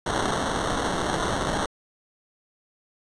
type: noise with sample-and-hold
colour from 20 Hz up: blue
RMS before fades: -26 dBFS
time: 0.06-1.66 s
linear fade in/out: 5 ms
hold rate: 2450 Hz
effects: resampled to 22050 Hz